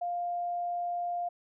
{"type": "tone", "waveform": "sine", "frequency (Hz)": 701, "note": "F5", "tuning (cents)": 6, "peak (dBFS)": -30, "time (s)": [0.01, 1.29], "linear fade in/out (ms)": 10, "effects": []}